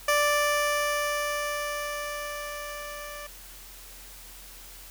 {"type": "tone with level ramp", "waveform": "15% pulse", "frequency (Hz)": 587.3, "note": "D5", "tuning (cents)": 0, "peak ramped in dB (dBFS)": [-14, -32], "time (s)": [0.08, 3.27], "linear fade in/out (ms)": 5, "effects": ["added 42 Hz sine -49 dBFS peak until 4.9 s", "white hiss -47 dBFS RMS until 4.9 s"]}